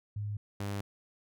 sine / sawtooth tone pair in turn, 103.83 / 100.7 Hz, G#2 / G2, 0 / +47 cents, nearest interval minor second, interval 53 cents, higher first, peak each -33 / -30 dBFS, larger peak second, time 0.16-0.37 / 0.6-0.81 s, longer neither, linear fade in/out 5 ms, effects none

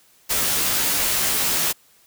white noise with comb filter, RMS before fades -21 dBFS, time 0.29-1.73 s, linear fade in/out 20 ms, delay 15 ms, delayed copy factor -1, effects white hiss -56 dBFS RMS until 2.06 s

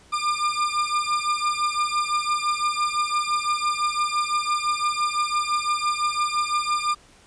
40% pulse beating tone pair, 1199 / 1204.9 Hz, D6 / D6, +36 / +44 cents, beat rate 5.9 Hz, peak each -24 / -24 dBFS, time 0.12-6.95 s, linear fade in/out 20 ms, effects pink hiss -53 dBFS RMS until 7.26 s + resampled to 22050 Hz

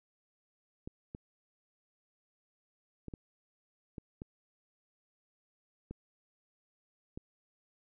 clicks, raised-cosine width 3 ms, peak -29 dBFS, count 8, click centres 0.875 / 1.149 / 3.083 / 3.138 / 3.982 / 4.219 / 5.91 / 7.175 s, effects none

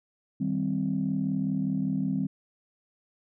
sine chord, C minor, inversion first, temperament just, 156.98 / 196.22 / 261.6 Hz, Eb3 / G3 / C4, +16 / +2 / 0 cents, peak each -31 / -28 / -29 dBFS, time 0.4-2.27 s, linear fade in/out 10 ms, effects tanh soft clip ceiling -17 dBFS

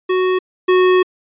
square tone pair in turn, 370 / 367.9 Hz, F#4 / F#4, 0 / -10 cents, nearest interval unison, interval 10 cents, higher first, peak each -14 / -10 dBFS, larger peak second, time 0.09-0.39 / 0.68-1.03 s, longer second, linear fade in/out 10 ms, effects resampled to 8000 Hz

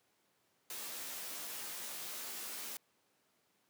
white noise with comb filter, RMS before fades -44 dBFS, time 0.7-2.77 s, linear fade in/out 2 ms, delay 15 ms, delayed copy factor -1, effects pink hiss -75 dBFS RMS until 3.69 s + high-pass 200 Hz 12 dB/octave

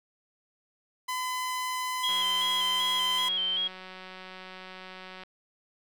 sawtooth tone, 1013 Hz, B5, 44 cents sharp, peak -26 dBFS, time 1.08-3.29 s, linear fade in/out 10 ms
sine tone with vibrato, 3200 Hz, G7, 35 cents sharp, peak -26 dBFS, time 2.03-3.68 s, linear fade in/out 10 ms, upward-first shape square, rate 2.6 Hz, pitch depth 42 cents each way
click train, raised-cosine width 0.3 ms, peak -28 dBFS, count 586, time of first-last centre 2.09-5.235 s, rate 186 Hz
effects none

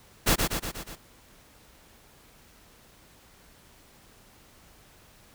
pink noise with echo, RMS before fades -21 dBFS, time 0.26-0.36 s, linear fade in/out 20 ms, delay 120 ms, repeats 5, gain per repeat -4 dB, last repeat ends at 0.96 s, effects pink hiss -56 dBFS RMS until 5.34 s

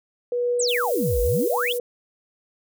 sine tone with tremolo, 486 Hz, B4, 28 cents flat, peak -19 dBFS, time 0.32-1.8 s, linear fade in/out 2 ms, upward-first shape triangle, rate 1.3 Hz, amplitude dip 55%
sine exponential two-way sweep, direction down then up, 8870 to 46.25 to 3660 Hz, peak -22 dBFS, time 0.59-1.73 s, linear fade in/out 10 ms, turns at 1.21 s
white high-pass noise, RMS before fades -34 dBFS, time 0.67-1.79 s, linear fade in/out 20 ms, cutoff 9300 Hz, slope 12 dB/octave
effects none

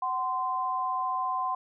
sine tone pair together, 748.9 / 1036 Hz, F#5 / C6, +21 / -17 cents, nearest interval tritone, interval 562 cents, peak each -32 / -28 dBFS, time 0.02-1.55 s, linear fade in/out 5 ms, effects none

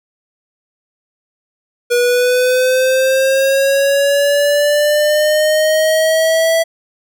square linear sweep, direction up, 482.1 to 659.3 Hz, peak -11 dBFS, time 1.9-6.64 s, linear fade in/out 20 ms, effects none

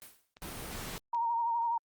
white noise with exponential decay, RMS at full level -46 dBFS, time 0.02-0.34 s, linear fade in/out 0 ms, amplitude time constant 69 ms
clicks, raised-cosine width 0.2 ms, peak -35 dBFS, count 4, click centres 0.369 / 0.551 / 0.8 / 1.147 s
pink noise, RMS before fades -41 dBFS, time 0.42-0.98 s, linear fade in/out 0 ms
sine tone with vibrato, 932.3 Hz, A#5, in tune, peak -28 dBFS, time 1.13-1.78 s, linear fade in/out 5 ms, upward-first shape triangle, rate 12 Hz, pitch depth 45 cents each way
effects Opus 32 kbps

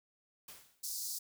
white noise with exponential decay, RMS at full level -48 dBFS, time 0.48-0.93 s, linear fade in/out 5 ms, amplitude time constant 96 ms
pink high-pass noise, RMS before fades -40 dBFS, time 0.83-1.19 s, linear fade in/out 10 ms, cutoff 4600 Hz, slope 48 dB/octave
effects none

